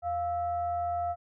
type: tone with frequency modulation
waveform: sine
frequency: 698.5 Hz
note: F5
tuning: in tune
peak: -28 dBFS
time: 0.02-1.16 s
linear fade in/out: 50 ms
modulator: 615 Hz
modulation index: 0.41
effects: none